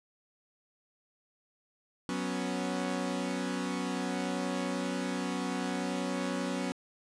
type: chord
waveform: sawtooth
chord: F# suspended fourth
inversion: none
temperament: equal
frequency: 185 / 246.9 / 277.2 Hz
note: F#3 / B3 / C#4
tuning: 0 / 0 / 0 cents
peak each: -32 dBFS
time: 2.09-6.72 s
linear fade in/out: 0 ms
effects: resampled to 22050 Hz